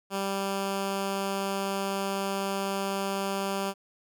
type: tone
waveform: 10% pulse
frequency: 196 Hz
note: G3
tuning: in tune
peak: -20 dBFS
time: 0.1-3.74 s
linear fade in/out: 50 ms
effects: none

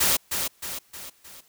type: noise with echo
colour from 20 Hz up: white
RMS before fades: -21 dBFS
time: 0-0.17 s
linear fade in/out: 10 ms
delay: 310 ms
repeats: 4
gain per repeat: -6 dB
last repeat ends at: 1.41 s
effects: white hiss -60 dBFS RMS until 1.48 s

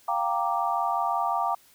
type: chord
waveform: sine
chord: G minor seventh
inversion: third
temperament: equal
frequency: 698.5 / 784 / 932.3 / 1174.7 Hz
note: F5 / G5 / Bb5 / D6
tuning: 0 / 0 / 0 / 0 cents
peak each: -29 dBFS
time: 0.08-1.55 s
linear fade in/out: 5 ms
effects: white hiss -58 dBFS RMS until 1.74 s

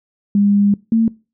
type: tone pair in turn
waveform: sine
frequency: 202.5 / 226 Hz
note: G#3 / A3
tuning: -43 / +47 cents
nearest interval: major second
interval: 190 cents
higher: second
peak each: -10 dBFS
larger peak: neither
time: 0.35-0.74 / 0.92-1.08 s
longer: first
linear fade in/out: 2 ms
effects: noise-tail reverb RT60 0.3 s tail -23 dB re dry

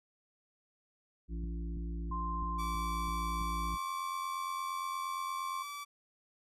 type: harmonic tone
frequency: 56.9 Hz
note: A#1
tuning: 41 cents flat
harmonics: 1 / 3 / 5 / 6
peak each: -36 / -44 / -49 / -52 dBFS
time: 1.28-3.78 s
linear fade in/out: 50 ms
type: click train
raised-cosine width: 5 ms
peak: -35 dBFS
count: 8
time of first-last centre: 1.44-3.743 s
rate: 3.04 Hz
type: tone with pitch glide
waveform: sine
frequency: 1046.5 to 1065.4 Hz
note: C6 to C6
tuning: 0 to +31 cents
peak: -36 dBFS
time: 2.11-5.63 s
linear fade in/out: 10 ms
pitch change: +31 cents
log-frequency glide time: 3.37-3.84 s
type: tone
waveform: sawtooth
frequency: 1154 Hz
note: D6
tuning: 31 cents flat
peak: -37 dBFS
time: 2.58-5.85 s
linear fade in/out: 20 ms
effects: resampled to 32000 Hz

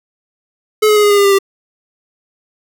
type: tone with pitch steps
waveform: square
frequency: 428.9 / 423.5 / 418.1 / 412.9 / 407.6 / 402.5 / 397.4 / 392.4 Hz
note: A4 / G#4 / G#4 / G#4 / G#4 / G4 / G4 / G4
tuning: -44 / +34 / +12 / -10 / -32 / +46 / +24 / +2 cents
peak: -8 dBFS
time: 0.82-1.388 s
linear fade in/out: 10 ms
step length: 71 ms
effects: none

